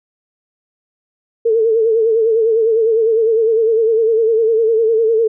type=tone with vibrato; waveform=sine; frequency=448.8 Hz; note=A4; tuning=34 cents sharp; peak=-10 dBFS; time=1.45-5.28 s; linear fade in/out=10 ms; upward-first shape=sine; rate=9.9 Hz; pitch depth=62 cents each way; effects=none